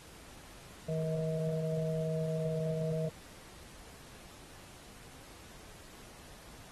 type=harmonic tone; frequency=159.3 Hz; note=D#3; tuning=41 cents sharp; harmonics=1 / 3 / 4; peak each=-33 / -38 / -37 dBFS; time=0.88-3.09 s; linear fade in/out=10 ms; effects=pink hiss -54 dBFS RMS until 6.71 s + AAC 32 kbps